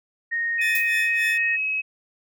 sine tone, 1858 Hz, A#6, 6 cents flat, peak -22 dBFS, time 0.31-1.57 s, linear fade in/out 20 ms
sine tone with pitch glide, 2521 to 2559 Hz, D#7 to D#7, +22 to +48 cents, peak -22 dBFS, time 0.58-1.82 s, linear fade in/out 20 ms, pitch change +26 cents, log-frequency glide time 0.8-1.52 s
sawtooth tone with tremolo, 1760 Hz, A6, in tune, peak -23 dBFS, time 0.61-1.38 s, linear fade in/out 5 ms, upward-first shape sine, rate 3.4 Hz, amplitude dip 90%
violet noise with exponential decay, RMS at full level -25 dBFS, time 0.75-0.95 s, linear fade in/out 2 ms, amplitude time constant 43 ms
effects none

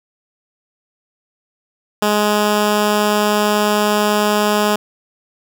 10% pulse tone, 209.1 Hz, G#3, 12 cents sharp, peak -5 dBFS, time 2.02-4.76 s, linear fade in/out 5 ms, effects none

